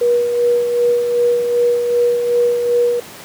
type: tone with tremolo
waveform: sine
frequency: 481 Hz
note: B4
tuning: 46 cents flat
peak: -10 dBFS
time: 0.01-3 s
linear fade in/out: 5 ms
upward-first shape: sine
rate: 2.6 Hz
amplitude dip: 45%
effects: pink hiss -35 dBFS RMS until 3.24 s + high-pass 150 Hz 12 dB/octave